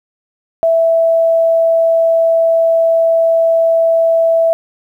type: tone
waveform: sine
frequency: 659.3 Hz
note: E5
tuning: in tune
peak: -8 dBFS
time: 0.63-4.53 s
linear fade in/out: 0 ms
effects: 8-bit